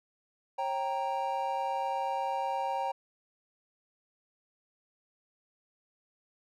triangle chord, G diminished, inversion second, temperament equal with one note detuned, 543.6 / 784 / 932.3 Hz, Db5 / G5 / Bb5, -34 / 0 / 0 cents, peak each -35 / -31 / -32 dBFS, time 0.58-2.92 s, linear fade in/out 10 ms, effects none

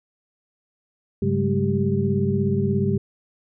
sine tone cluster, 100.4 / 138.7 / 193 / 209.8 / 392.6 Hz, G2 / C#3 / G3 / G#3 / G4, +42 / +1 / -27 / +18 / +3 cents, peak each -25 dBFS, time 1.22-2.98 s, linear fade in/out 5 ms, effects none

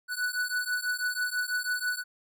square beating tone pair, 1480 / 1486.1 Hz, F#6 / F#6, 0 / +7 cents, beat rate 6.1 Hz, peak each -32 / -32 dBFS, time 0.08-2.04 s, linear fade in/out 50 ms, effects none

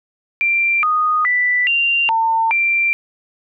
sine tone with pitch steps, 2364 / 1239 / 1978 / 2776 / 902 / 2361 Hz, D7 / D#6 / B6 / F7 / A5 / D7, +11 / -8 / +2 / -11 / +43 / +9 cents, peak -13 dBFS, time 0.41-2.93 s, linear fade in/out 0 ms, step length 420 ms, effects none

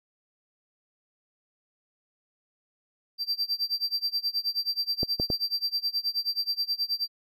triangle tone with tremolo, 4699 Hz, D8, in tune, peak -22 dBFS, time 3.18-7.08 s, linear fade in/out 50 ms, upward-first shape sine, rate 9.4 Hz, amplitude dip 95%
clicks, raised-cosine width 2 ms, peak -15 dBFS, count 3, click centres 5.031 / 5.199 / 5.302 s
effects none

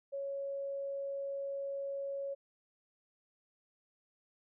sine tone, 554.4 Hz, C#5, in tune, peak -36 dBFS, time 0.12-2.35 s, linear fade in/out 20 ms, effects none

